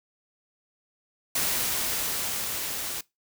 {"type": "noise with level ramp", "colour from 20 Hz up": "white", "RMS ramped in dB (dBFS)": [-26, -33], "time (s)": [1.35, 3.01], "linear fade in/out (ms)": 5, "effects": ["noise-tail reverb RT60 0.2 s tail -22 dB re dry"]}